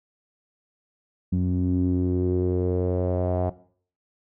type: tone with low-pass filter sweep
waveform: sawtooth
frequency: 90.5 Hz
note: F#2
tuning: 38 cents flat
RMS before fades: -23 dBFS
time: 1.32-3.5 s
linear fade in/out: 10 ms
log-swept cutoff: 210 to 690 Hz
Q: 4.4
effects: noise-tail reverb RT60 0.5 s tail -17 dB re dry